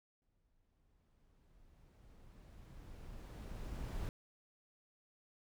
brown noise with exponential growth, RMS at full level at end -40 dBFS, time 0.22-4.09 s, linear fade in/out 1 ms, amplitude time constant 840 ms, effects none

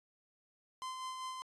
45% pulse tone with tremolo, 1034 Hz, C6, 21 cents flat, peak -39 dBFS, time 0.82-1.42 s, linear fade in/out 0 ms, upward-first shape sine, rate 5.1 Hz, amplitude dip 35%, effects resampled to 22050 Hz

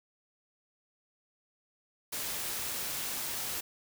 white noise, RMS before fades -36 dBFS, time 2.12-3.61 s, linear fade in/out 10 ms, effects none

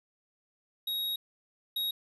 square tone pair in turn, 3785 / 3785 Hz, A#7 / A#7, +26 / +26 cents, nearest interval unison, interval 0 cents, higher neither, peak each -31 / -30 dBFS, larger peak second, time 0.87-1.16 / 1.76-1.91 s, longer first, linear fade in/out 5 ms, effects resampled to 32000 Hz + 12-bit

